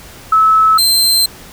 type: tone pair in turn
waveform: sine / sawtooth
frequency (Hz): 1300 / 4127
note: E6 / C8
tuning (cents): -24 / -25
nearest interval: octave + minor sixth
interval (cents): 1999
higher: second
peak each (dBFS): -6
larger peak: neither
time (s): 0.32-0.78 / 0.78-1.26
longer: second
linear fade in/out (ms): 5
effects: pink hiss -36 dBFS RMS until 1.52 s